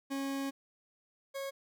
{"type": "tone pair in turn", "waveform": "40% pulse", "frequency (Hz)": [273.9, 547.8], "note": ["C#4", "C#5"], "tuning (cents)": [-21, -21], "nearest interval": "octave", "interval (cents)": 1200, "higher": "second", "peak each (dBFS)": [-33, -36], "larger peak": "first", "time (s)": [[0.1, 0.51], [1.34, 1.51]], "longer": "first", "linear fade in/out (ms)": 20, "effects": []}